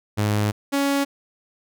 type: tone pair in turn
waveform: sawtooth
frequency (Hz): 104.7 / 279.5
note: G#2 / C#4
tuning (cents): +15 / +14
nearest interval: octave + perfect fourth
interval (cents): 1699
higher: second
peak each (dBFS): -15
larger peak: neither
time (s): 0.17-0.52 / 0.72-1.05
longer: first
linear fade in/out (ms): 20
effects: none